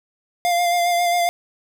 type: tone with vibrato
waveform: square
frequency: 698.5 Hz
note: F5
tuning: in tune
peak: -17 dBFS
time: 0.45-1.29 s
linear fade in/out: 0 ms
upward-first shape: sine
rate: 7.4 Hz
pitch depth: 24 cents each way
effects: none